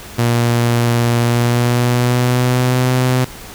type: tone with pitch glide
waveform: sawtooth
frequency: 118.7 to 127.22 Hz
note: A#2 to C3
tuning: +32 to -48 cents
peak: -8 dBFS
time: 0.18-3.25 s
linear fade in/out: 10 ms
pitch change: +120 cents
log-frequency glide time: 1.21-2.91 s
effects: pink hiss -34 dBFS RMS until 3.54 s